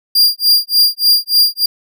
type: tone with tremolo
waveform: 45% pulse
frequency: 4791 Hz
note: D8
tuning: 34 cents sharp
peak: -5 dBFS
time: 0.15-1.66 s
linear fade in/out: 5 ms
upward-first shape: sine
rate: 3.4 Hz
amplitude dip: 100%
effects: none